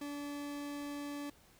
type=tone; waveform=40% pulse; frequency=288.3 Hz; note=D4; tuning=32 cents flat; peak=-39 dBFS; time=0.01-1.3 s; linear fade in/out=5 ms; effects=pink hiss -64 dBFS RMS until 1.59 s